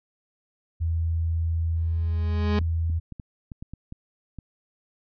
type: tone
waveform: sine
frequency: 82.41 Hz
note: E2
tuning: in tune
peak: -22 dBFS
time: 0.8-3 s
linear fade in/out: 20 ms
type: tone with exponential growth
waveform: 30% pulse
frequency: 207.7 Hz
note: G#3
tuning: in tune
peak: -19 dBFS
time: 1.76-2.59 s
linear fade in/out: 2 ms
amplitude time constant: 180 ms
type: clicks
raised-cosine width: 5 ms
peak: -25 dBFS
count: 9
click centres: 2.614 / 2.899 / 3.123 / 3.198 / 3.518 / 3.625 / 3.736 / 3.924 / 4.387 s
effects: resampled to 11025 Hz